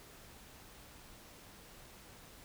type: silence
effects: pink hiss -56 dBFS RMS until 2.44 s